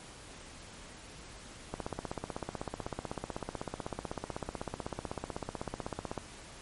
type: click train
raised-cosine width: 1 ms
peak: -21 dBFS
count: 72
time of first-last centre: 1.74-6.178 s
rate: 16 Hz
effects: pink hiss -50 dBFS RMS until 6.61 s + MP3 48 kbps